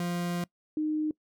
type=tone pair in turn; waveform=40% pulse / sine; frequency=174.61 / 307.2 Hz; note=F3 / D#4; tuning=0 / -22 cents; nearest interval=minor seventh; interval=978 cents; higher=second; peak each=-28 / -26 dBFS; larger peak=second; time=0-0.44 / 0.77-1.11 s; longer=first; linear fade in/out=2 ms; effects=noise-tail reverb RT60 0.1 s tail -23 dB re dry